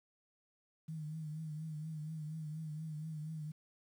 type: tone with vibrato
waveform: sine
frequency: 155.56 Hz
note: D#3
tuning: in tune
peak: -40 dBFS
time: 0.88-3.52 s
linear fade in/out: 10 ms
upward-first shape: triangle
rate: 4.2 Hz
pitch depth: 65 cents each way
effects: 11-bit